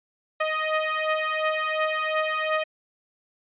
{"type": "beating tone pair", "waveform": "15% pulse", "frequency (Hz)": [622.3, 625.1], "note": ["D#5", "D#5"], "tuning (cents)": [0, 8], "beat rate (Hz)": 2.8, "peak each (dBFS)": [-21, -19], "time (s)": [0.4, 2.64], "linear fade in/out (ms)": 10, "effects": ["resampled to 8000 Hz"]}